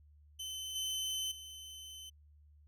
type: tone with level steps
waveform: sawtooth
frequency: 3055 Hz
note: G7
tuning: 45 cents flat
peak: -37 / -32 / -44 dBFS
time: 0.39-2.1 s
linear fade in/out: 10 ms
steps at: 0.75 / 1.31 s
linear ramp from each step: 10 ms
effects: added 74 Hz sine -59 dBFS peak until 2.67 s + resampled to 32000 Hz